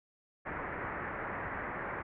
white low-pass noise, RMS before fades -39 dBFS, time 0.45-2.03 s, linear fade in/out 20 ms, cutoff 2000 Hz, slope 48 dB/octave, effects none

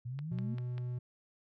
sine exponential sweep, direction up, 116.54 to 233.1 Hz, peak -37 dBFS, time 0.05-0.55 s, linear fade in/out 10 ms
click train, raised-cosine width 0.3 ms, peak -33 dBFS, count 4, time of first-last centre 0.19-0.781 s, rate 5.08 Hz
triangle tone, 123.47 Hz, B2, in tune, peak -33 dBFS, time 0.31-0.99 s, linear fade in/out 10 ms
effects none

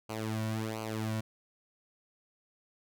sawtooth tone with flanger, 110 Hz, A2, in tune, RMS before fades -35 dBFS, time 0.09-1.21 s, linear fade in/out 10 ms, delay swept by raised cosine 0.55 to 2.45 ms, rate 1.4 Hz, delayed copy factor -0.8, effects none

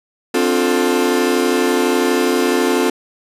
40% pulse chord, D minor seventh, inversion third, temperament equal with one note detuned, 261.6 / 293.7 / 355.1 / 440 Hz, C4 / D4 / F4 / A4, 0 / 0 / +29 / 0 cents, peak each -18 / -22 / -17 / -18 dBFS, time 0.34-2.9 s, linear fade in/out 5 ms, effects resampled to 32000 Hz

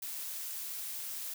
blue noise with amplitude modulation, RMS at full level -39 dBFS, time 0.02-1.34 s, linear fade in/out 5 ms, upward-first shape sine, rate 158 Hz, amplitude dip 25%, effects none

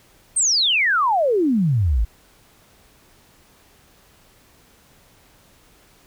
sine exponential sweep, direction down, 8900 to 49 Hz, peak -15 dBFS, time 0.36-2.05 s, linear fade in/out 10 ms, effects pink hiss -54 dBFS RMS until 6.06 s

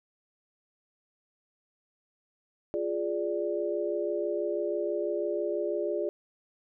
sine chord, D diminished, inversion first, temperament equal, 349.2 / 415.3 / 587.3 Hz, F4 / Ab4 / D5, 0 / 0 / 0 cents, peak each -32 dBFS, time 2.74-6.09 s, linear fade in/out 0 ms, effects none

